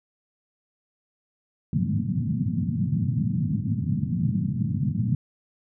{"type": "band-pass noise", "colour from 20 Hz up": "pink", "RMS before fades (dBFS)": -25, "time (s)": [1.73, 5.15], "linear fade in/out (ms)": 2, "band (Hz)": [100, 230], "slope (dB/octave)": 48, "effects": []}